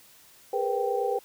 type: tone cluster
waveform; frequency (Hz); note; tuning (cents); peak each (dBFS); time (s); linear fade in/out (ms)
sine; 409.8 / 473.4 / 502 / 783; G#4 / A#4 / B4 / G5; -23 / +27 / +28 / -2; -30; 0.53-1.19; 5
effects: white hiss -55 dBFS RMS until 1.24 s